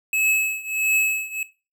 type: tone with tremolo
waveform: square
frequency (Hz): 2586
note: E7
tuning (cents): -34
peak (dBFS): -16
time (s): 0.13-1.43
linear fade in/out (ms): 2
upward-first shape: triangle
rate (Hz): 1.5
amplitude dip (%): 90
effects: noise-tail reverb RT60 0.3 s tail -17 dB re dry